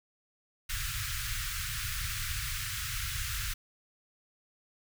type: band-stop noise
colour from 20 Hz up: pink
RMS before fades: -35 dBFS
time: 0.69-3.54 s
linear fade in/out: 10 ms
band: 130 to 1300 Hz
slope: 48 dB/octave
effects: none